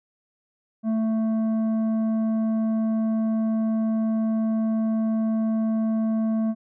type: tone with tanh clipping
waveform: sine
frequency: 221.4 Hz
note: A3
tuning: 11 cents sharp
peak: -22 dBFS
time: 0.83-6.55 s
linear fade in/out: 50 ms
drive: 8 dB
effects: none